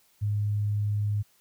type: tone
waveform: sine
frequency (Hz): 103.83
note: G#2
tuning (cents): 0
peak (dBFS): -24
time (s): 0.21-1.23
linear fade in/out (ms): 20
effects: white hiss -64 dBFS RMS until 1.4 s